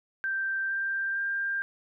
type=tone with pitch steps; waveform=sine; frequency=1568 / 1580.7 / 1593.6 Hz; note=G6 / G6 / G6; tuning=0 / +14 / +28 cents; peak=-27 dBFS; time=0.24-1.62 s; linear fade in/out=0 ms; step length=460 ms; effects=none

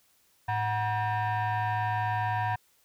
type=tone with frequency modulation; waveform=sine; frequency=107.6 Hz; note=A2; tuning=38 cents flat; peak=-24 dBFS; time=0.48-2.56 s; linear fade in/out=10 ms; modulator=848 Hz; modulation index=1.5; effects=tanh soft clip ceiling -24 dBFS + white hiss -66 dBFS RMS until 2.84 s

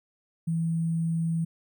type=tone with sample-and-hold; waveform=sine; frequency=164.81 Hz; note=E3; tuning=in tune; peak=-24 dBFS; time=0.47-1.45 s; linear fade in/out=10 ms; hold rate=8820 Hz; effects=none

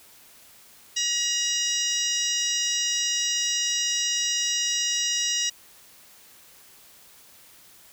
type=harmonic tone with a mistuned harmonic; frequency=956 Hz; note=A#5; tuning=43 cents sharp; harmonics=2 / 3 / 4 / 5 / 6 / 7 / 8; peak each=-35 / -29 / -31 / -34 / -26 / -37 / -36 dBFS; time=0.96-5.5 s; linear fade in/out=10 ms; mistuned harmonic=5; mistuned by=+59 cents; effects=white hiss -52 dBFS RMS until 7.92 s

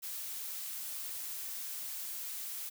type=noise; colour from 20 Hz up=blue; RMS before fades=-41 dBFS; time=0.02-2.7 s; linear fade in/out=20 ms; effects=none

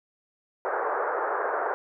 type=band-pass noise; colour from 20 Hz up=pink; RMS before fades=-28 dBFS; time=0.65-1.74 s; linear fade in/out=0 ms; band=410 to 1600 Hz; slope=48 dB/octave; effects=none

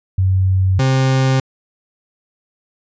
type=tone pair in turn; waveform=sine / 40% pulse; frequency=94.3 / 132.25 Hz; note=F#2 / C3; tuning=+33 / +19 cents; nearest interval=tritone; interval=586 cents; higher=second; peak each=-11 dBFS; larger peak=neither; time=0.18-0.79 / 0.79-1.4 s; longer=neither; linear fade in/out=5 ms; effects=resampled to 16000 Hz

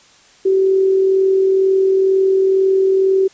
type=tone with amplitude modulation; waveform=sine; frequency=383.4 Hz; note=G4; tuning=38 cents flat; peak=-9 dBFS; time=0.45-3.28 s; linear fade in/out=10 ms; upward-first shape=sine; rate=42.1 Hz; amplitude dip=30%; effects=white hiss -48 dBFS RMS until 3.33 s + resampled to 16000 Hz

